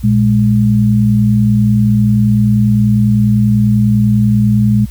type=tone pair together; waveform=sine; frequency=117.55 / 207.7 Hz; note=A#2 / G#3; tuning=+15 / 0 cents; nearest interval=minor seventh; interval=985 cents; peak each=-10 dBFS; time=0.03-4.86 s; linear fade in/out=20 ms; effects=added 60 Hz sine -25 dBFS peak until 4.9 s + white hiss -43 dBFS RMS until 4.9 s